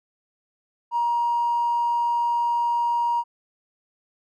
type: tone with tanh clipping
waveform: triangle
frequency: 947 Hz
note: A#5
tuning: 27 cents sharp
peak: -19 dBFS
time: 0.91-3.24 s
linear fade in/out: 50 ms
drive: 1 dB
effects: none